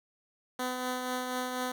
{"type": "tone with tremolo", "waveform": "10% pulse", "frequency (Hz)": 252.4, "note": "B3", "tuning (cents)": 38, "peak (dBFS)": -22, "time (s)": [0.59, 1.72], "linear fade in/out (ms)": 5, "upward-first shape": "triangle", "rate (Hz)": 4.1, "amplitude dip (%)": 40, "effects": []}